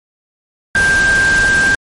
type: tone in noise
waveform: sine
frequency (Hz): 1584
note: G6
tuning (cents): +18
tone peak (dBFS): -9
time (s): 0.75-1.75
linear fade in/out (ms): 2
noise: pink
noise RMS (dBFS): -20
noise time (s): 0.75-1.75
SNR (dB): +8
effects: MP3 48 kbps